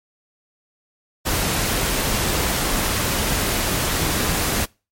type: noise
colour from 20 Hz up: pink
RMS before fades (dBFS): -21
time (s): 1.25-4.66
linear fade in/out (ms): 20
effects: noise-tail reverb RT60 0.3 s tail -25 dB re dry + MP3 64 kbps